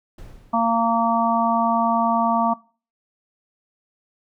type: noise with exponential decay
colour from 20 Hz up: brown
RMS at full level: -37 dBFS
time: 0.18-1.1 s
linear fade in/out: 5 ms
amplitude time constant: 200 ms
type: harmonic tone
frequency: 230 Hz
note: A#3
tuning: 23 cents flat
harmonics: 1 / 3 / 4 / 5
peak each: -22 / -22 / -22 / -22 dBFS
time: 0.53-2.54 s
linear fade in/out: 10 ms
effects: noise-tail reverb RT60 0.4 s tail -23 dB re dry

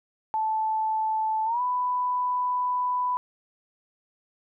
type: tone with pitch glide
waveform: sine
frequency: 875 to 993.6 Hz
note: A5 to B5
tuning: -10 to +10 cents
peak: -23 dBFS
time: 0.34-3.17 s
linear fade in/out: 0 ms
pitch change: +220 cents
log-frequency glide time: 1.45-1.61 s
effects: none

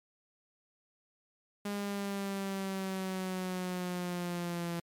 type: linear sweep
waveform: sawtooth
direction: down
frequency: 204 to 169.8 Hz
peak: -30 dBFS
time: 1.65-4.8 s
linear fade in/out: 5 ms
effects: MP3 96 kbps

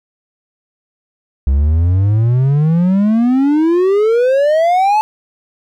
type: exponential sweep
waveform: triangle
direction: up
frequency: 65.41 to 877 Hz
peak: -7 dBFS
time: 1.47-5.01 s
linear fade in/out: 0 ms
effects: none

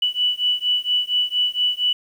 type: beating tone pair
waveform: sine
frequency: 2960 / 2964.3 Hz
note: F#7 / F#7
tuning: 0 / +3 cents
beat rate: 4.3 Hz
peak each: -21 dBFS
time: 0.02-1.93 s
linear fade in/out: 5 ms
effects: 8-bit

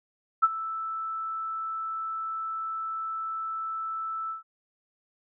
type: tone with ADSR envelope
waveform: sine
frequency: 1318.5 Hz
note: E6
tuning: in tune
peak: -14 dBFS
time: 0.42-4.43 s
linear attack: 18 ms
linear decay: 36 ms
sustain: -16 dB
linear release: 130 ms
effects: none

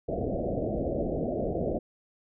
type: low-pass noise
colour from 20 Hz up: white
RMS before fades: -30 dBFS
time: 0.08-1.79 s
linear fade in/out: 10 ms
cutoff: 690 Hz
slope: 96 dB/octave
effects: none

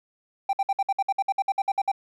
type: tone bursts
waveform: triangle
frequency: 786 Hz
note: G5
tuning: 4 cents sharp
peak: -18 dBFS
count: 15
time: 0.49-1.917 s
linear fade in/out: 5 ms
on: 41 ms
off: 58 ms
effects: none

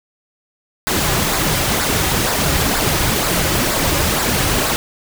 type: noise with flanger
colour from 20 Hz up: pink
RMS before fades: -17 dBFS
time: 0.87-4.76 s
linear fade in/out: 0 ms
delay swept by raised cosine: 0.32 to 4.52 ms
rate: 2.1 Hz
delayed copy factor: -0.5
effects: none

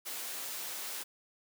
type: high-pass noise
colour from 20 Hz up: white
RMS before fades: -40 dBFS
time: 0.05-1.04 s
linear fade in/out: 20 ms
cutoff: 320 Hz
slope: 12 dB/octave
effects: none

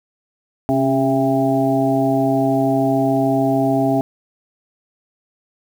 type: harmonic tone with a mistuned harmonic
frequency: 133.4 Hz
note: C3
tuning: 34 cents sharp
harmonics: 1 / 2 / 3 / 5 / 6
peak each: -23 / -17 / -24 / -19 / -24 dBFS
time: 0.69-4.01 s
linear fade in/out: 0 ms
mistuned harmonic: 2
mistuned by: +40 cents
effects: 7-bit

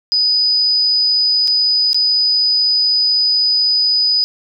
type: tone with dropouts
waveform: sine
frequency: 4978 Hz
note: D#8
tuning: in tune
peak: -11 dBFS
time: 0.12-4.24 s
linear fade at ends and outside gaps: 0 ms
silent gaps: 1.474-1.479 / 1.931-1.945 s
effects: none

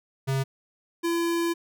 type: tone pair in turn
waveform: square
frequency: 134.7 / 338.3 Hz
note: C#3 / E4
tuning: -49 / +45 cents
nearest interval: octave + major third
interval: 1594 cents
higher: second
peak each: -24 / -24 dBFS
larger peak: neither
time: 0.27-0.44 / 1.03-1.54 s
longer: second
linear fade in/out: 20 ms
effects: none

